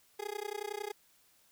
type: tone with amplitude modulation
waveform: 30% pulse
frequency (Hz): 415.3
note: G#4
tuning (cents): 0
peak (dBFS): -31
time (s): 0.19-0.92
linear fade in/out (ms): 10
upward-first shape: sine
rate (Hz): 30.9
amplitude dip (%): 100
effects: white hiss -67 dBFS RMS until 1.51 s